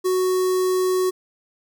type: tone with notch filter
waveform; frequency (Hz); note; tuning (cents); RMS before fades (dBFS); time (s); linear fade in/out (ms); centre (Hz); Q
square; 370; F#4; 0; -20; 0.04-1.11; 20; 2400; 0.62
effects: none